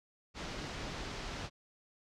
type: low-pass noise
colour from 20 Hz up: pink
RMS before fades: -42 dBFS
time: 0.34-1.5 s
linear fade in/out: 50 ms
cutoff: 5900 Hz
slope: 24 dB/octave
effects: none